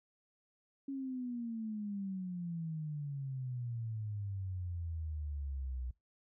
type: exponential sweep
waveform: sine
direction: down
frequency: 277.2 to 61.1 Hz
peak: -37 dBFS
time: 0.88-5.91 s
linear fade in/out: 5 ms
effects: noise-tail reverb RT60 0.2 s tail -23 dB re dry